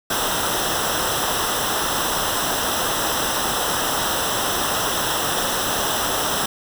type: noise with comb filter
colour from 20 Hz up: pink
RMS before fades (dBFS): -22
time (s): 0.1-6.46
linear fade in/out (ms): 5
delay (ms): 0.44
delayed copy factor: -0.8
effects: none